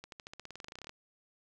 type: accelerating click train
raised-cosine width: 0.2 ms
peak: -28 dBFS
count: 19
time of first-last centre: 0.04-0.894 s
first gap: 82 ms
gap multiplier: 0.93
effects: none